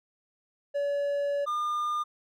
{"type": "tone pair in turn", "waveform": "triangle", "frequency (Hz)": [570, 1207.8], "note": ["C#5", "D6"], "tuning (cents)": [48, 48], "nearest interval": "octave + minor second", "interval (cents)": 1300, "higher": "second", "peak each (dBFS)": [-24, -25], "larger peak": "first", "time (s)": [[0.74, 1.46], [1.46, 2.04]], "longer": "first", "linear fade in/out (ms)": 20, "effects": []}